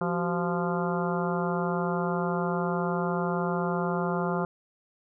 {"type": "harmonic tone with a mistuned harmonic", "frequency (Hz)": 173.7, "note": "F3", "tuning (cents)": -9, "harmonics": [1, 2, 3, 4, 5, 6, 7, 8], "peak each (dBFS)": [-29, -32, -34, -35, -36, -37, -37, -38], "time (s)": [0.01, 4.45], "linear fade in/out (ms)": 2, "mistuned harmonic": 2, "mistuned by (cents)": 140, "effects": []}